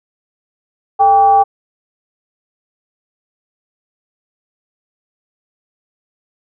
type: tone with frequency modulation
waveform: sine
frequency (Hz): 794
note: G5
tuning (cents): +22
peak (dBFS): -6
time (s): 0.99-1.44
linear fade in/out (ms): 20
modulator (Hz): 355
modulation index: 0.38
effects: none